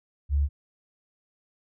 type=tone; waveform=sine; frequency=71.4 Hz; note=D2; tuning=48 cents flat; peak=-20 dBFS; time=0.29-0.49 s; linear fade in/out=50 ms; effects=none